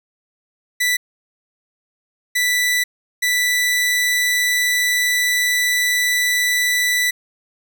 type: tone bursts at uneven times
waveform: sawtooth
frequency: 1975.5 Hz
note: B6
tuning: in tune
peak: -12 dBFS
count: 3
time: 0.8-0.97 / 2.35-2.84 / 3.22-7.11 s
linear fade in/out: 10 ms
effects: none